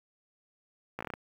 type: slowing click train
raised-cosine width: 0.5 ms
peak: -21 dBFS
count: 7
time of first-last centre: 0.99-1.137 s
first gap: 16 ms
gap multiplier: 1.17
effects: high-pass 80 Hz 12 dB/octave + 9-bit